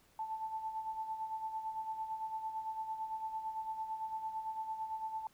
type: tone with tremolo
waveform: sine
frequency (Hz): 880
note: A5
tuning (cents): 0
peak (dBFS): -35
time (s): 0.19-5.27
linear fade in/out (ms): 2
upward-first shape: sine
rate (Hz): 8.9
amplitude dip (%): 60
effects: pink hiss -68 dBFS RMS until 5.33 s